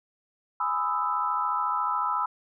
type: chord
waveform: sine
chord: E major seventh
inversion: first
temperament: equal with one note detuned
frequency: 830.6 / 997.5 / 1244.5 / 1318.5 Hz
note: G#5 / B5 / D#6 / E6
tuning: 0 / +17 / 0 / 0 cents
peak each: -34 / -28 / -33 / -28 dBFS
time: 0.6-2.26 s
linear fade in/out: 5 ms
effects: none